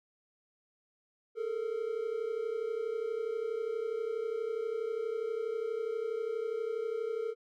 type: tone pair together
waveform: triangle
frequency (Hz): 425.8 / 458.1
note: G#4 / A#4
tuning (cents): +43 / -30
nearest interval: minor second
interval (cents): 127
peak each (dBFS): -35 / -32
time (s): 1.35-7.35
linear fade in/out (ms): 50
effects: none